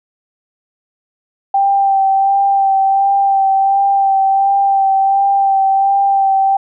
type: tone with vibrato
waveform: sine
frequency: 784 Hz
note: G5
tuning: in tune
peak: -9 dBFS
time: 1.54-6.57 s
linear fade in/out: 5 ms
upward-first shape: sine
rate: 1.4 Hz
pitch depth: 19 cents each way
effects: none